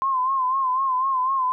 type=tone with vibrato; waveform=sine; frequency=1046.5 Hz; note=C6; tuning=in tune; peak=-19 dBFS; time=0.02-1.52 s; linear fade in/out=0 ms; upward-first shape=sine; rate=4 Hz; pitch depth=68 cents each way; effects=none